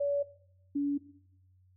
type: tone pair in turn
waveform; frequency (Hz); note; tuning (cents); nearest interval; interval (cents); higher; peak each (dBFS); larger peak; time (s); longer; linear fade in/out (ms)
sine; 570 / 285; C#5 / C#4; +48 / +48; octave; 1200; first; -27; neither; 0-0.23 / 0.75-0.98; neither; 10
effects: noise-tail reverb RT60 0.7 s tail -17 dB re dry + added 92 Hz sine -61 dBFS peak until 1.76 s